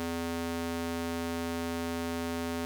square tone with high-pass filter, 84 Hz, E2, 33 cents sharp, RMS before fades -34 dBFS, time 0-2.65 s, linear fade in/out 0 ms, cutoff 220 Hz, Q 1.1, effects none

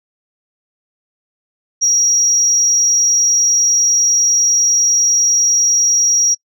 sine tone with amplitude modulation, 5690 Hz, F8, 31 cents sharp, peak -8 dBFS, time 1.81-6.35 s, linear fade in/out 20 ms, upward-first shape sine, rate 210 Hz, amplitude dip 30%, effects noise-tail reverb RT60 0.1 s tail -24 dB re dry + tanh soft clip ceiling -5 dBFS

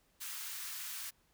white high-pass noise, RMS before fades -43 dBFS, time 0.2-1.11 s, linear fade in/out 20 ms, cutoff 1100 Hz, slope 24 dB/octave, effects pink hiss -72 dBFS RMS until 1.33 s

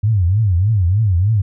sine tone with vibrato, 97.9 Hz, G2, 2 cents flat, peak -11 dBFS, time 0.03-1.42 s, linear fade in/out 10 ms, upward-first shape triangle, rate 3.3 Hz, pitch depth 290 cents each way, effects none

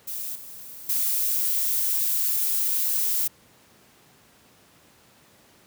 violet noise with level steps, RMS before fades -32 / -41 / -24 dBFS, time 0.07-3.28 s, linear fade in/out 10 ms, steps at 0.35 / 0.89 s, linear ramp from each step 5 ms, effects pink hiss -56 dBFS RMS until 5.66 s + high-pass 100 Hz 12 dB/octave

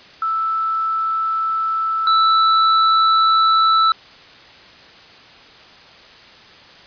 sine / square tone pair in turn, 1318.5 / 1318.5 Hz, E6 / E6, 0 / 0 cents, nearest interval unison, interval 0 cents, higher neither, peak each -17 / -12 dBFS, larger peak second, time 0.22-2.07 / 2.07-3.92 s, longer neither, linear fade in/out 2 ms, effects white hiss -43 dBFS RMS until 6.86 s + resampled to 11025 Hz

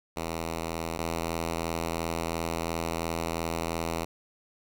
5% pulse tone pair in turn, 82.41 / 82.89 Hz, E2 / E2, 0 / +10 cents, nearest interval unison, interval 10 cents, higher second, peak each -20 / -18 dBFS, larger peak second, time 0.16-0.98 / 0.98-4.05 s, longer second, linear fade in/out 10 ms, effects none

